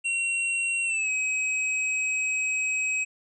square tone with pitch glide, 2738 to 2540 Hz, F7 to D#7, -35 to +35 cents, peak -25 dBFS, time 0.04-3.05 s, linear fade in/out 20 ms, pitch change -130 cents, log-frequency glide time 0.84-1.1 s, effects resampled to 24000 Hz

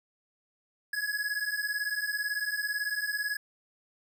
square beating tone pair, 1670 / 1688 Hz, G#6 / G#6, +9 / +28 cents, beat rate 18 Hz, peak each -34 / -33 dBFS, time 0.93-3.37 s, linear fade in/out 5 ms, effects none

